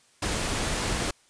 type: noise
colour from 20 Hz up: pink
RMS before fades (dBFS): -28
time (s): 0.22-1.11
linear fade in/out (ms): 5
effects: white hiss -61 dBFS RMS until 1.29 s + resampled to 22050 Hz